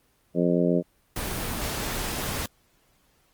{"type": "harmonic tone", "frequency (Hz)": 87.31, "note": "F2", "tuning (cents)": 0, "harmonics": [2, 3, 4, 5, 6, 7], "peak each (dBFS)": [-24, -26, -27, -28, -29, -29], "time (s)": [0.34, 0.83], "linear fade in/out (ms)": 50}
{"type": "noise", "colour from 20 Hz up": "pink", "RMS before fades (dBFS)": -30, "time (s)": [1.16, 2.46], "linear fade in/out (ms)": 2}
{"effects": ["pink hiss -65 dBFS RMS until 3.33 s", "Opus 24 kbps"]}